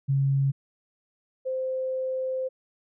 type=tone pair in turn; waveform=sine; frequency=137.3 / 519.9 Hz; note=C#3 / C5; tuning=-16 / -11 cents; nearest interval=octave + major seventh; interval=2305 cents; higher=second; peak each=-20 / -26 dBFS; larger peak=first; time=0.08-0.52 / 1.45-2.49 s; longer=second; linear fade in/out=20 ms; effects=none